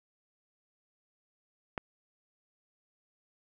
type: click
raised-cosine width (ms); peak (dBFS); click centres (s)
0.5; -18; 1.778
effects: none